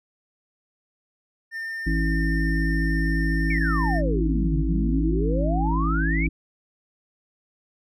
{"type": "tone", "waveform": "triangle", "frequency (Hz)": 1806, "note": "A6", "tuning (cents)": 45, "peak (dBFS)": -27, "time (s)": [1.51, 4.02], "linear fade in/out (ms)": 50}
{"type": "harmonic tone", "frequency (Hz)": 54.1, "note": "A1", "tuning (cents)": -29, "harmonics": [1, 3, 5, 6], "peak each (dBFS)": [-22, -27, -29, -30], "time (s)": [1.86, 6.29], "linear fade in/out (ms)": 10}
{"type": "exponential two-way sweep", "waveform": "sine", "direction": "down then up", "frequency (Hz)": [2349, 138.59, 2349], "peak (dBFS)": -26, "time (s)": [3.5, 6.27], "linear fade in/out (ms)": 5, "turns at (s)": 4.56}
{"effects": []}